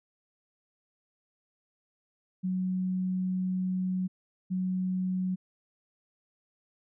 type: tone pair in turn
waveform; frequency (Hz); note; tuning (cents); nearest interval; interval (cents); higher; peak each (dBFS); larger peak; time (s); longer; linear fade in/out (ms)
sine; 185 / 185; F#3 / F#3; 0 / 0; unison; 0; neither; -27; neither; 2.43-4.08 / 4.5-5.36; first; 20
effects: none